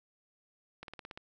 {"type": "slowing click train", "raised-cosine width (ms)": 0.3, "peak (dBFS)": -28, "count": 7, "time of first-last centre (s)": [0.83, 1.175], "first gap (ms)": 52, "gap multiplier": 1.04, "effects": []}